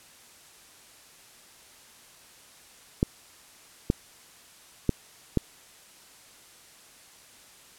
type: clicks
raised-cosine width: 3 ms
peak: -8 dBFS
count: 4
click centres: 3.029 / 3.901 / 4.893 / 5.373 s
effects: white hiss -53 dBFS RMS until 7.78 s + low-pass 11000 Hz 12 dB/octave